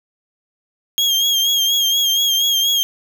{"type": "tone with vibrato", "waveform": "35% pulse", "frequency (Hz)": 3246, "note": "G#7", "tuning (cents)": -40, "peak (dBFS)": -12, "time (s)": [0.98, 2.83], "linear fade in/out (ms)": 0, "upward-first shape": "sine", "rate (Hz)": 4.2, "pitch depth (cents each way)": 47, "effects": []}